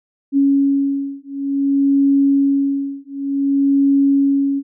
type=beating tone pair; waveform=sine; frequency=277.2 / 277.75 Hz; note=C#4 / C#4; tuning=0 / +4 cents; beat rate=0.55 Hz; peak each=-16 dBFS; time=0.32-4.63 s; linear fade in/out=50 ms; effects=none